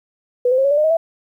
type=tone with pitch steps; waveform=sine; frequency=493.3 / 514.2 / 536.1 / 558.9 / 582.6 / 607.3 / 633.1 / 660 Hz; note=B4 / C5 / C5 / C#5 / D5 / D#5 / D#5 / E5; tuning=-2 / -30 / +42 / +14 / -14 / -42 / +30 / +2 cents; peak=-12 dBFS; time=0.45-0.97 s; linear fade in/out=5 ms; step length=65 ms; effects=9-bit